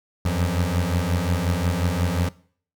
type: beating tone pair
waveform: 25% pulse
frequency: 84.8 / 90.4 Hz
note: E2 / F#2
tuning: +50 / -40 cents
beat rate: 5.6 Hz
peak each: -20 / -19 dBFS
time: 0.25-2.29 s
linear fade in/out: 5 ms
effects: noise-tail reverb RT60 0.5 s tail -20 dB re dry